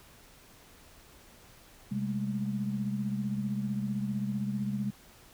sine tone cluster, 131.1 / 203 / 218.5 Hz, C3 / G#3 / A3, +4 / -39 / -12 cents, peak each -36 / -31 / -39 dBFS, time 1.91-4.91 s, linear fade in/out 10 ms, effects pink hiss -56 dBFS RMS until 5.33 s

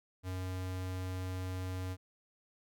square tone, 92.5 Hz, F#2, in tune, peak -37 dBFS, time 0.23-1.97 s, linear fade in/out 50 ms, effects none

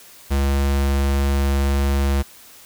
square tone, 69.3 Hz, C#2, in tune, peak -17 dBFS, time 0.3-2.23 s, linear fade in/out 20 ms, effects white hiss -45 dBFS RMS until 2.65 s

